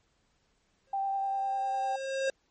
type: tone with exponential growth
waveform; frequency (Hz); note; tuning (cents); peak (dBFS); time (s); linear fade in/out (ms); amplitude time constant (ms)
square; 537; C5; +45; -27; 0.87-2.3; 2; 310
type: tone with vibrato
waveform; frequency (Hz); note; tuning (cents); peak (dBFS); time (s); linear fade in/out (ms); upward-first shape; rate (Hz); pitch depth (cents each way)
sine; 784; G5; 0; -28; 0.93-1.96; 5; triangle; 10; 15
effects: pink hiss -72 dBFS RMS until 2.5 s + MP3 32 kbps